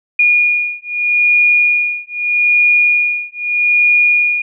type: beating tone pair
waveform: sine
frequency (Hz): 2437 / 2437.8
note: D#7 / D#7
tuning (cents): -37 / -36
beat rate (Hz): 0.8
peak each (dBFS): -13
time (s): 0.19-4.42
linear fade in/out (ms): 5
effects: none